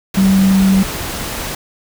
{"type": "tone in noise", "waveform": "sine", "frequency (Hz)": 192.3, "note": "G3", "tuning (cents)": -33, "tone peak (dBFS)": -8, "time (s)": [0.17, 0.83], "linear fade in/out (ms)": 5, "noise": "pink", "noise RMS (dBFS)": -23, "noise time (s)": [0.14, 1.55], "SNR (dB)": 12, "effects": []}